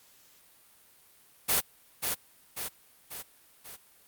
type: noise with echo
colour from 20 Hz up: white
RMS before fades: -25 dBFS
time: 1.48-1.61 s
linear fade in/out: 20 ms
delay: 540 ms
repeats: 4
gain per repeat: -5 dB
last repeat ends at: 3.77 s
effects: white hiss -60 dBFS RMS until 4.07 s + Opus 48 kbps